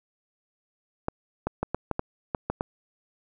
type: clicks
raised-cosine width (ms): 1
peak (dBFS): -12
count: 9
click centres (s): 1.084 / 1.47 / 1.63 / 1.746 / 1.913 / 1.994 / 2.348 / 2.5 / 2.609
effects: none